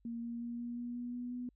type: tone with pitch steps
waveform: sine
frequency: 233.1 / 235 / 236.9 / 238.8 / 240.8 / 242.7 / 244.7 / 246.7 Hz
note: A#3 / A#3 / A#3 / A#3 / B3 / B3 / B3 / B3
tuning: 0 / +14 / +28 / +42 / -44 / -30 / -16 / -2 cents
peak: -38 dBFS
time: 0.05-1.49 s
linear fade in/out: 2 ms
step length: 180 ms
effects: added 50 Hz sine -68 dBFS peak until 1.55 s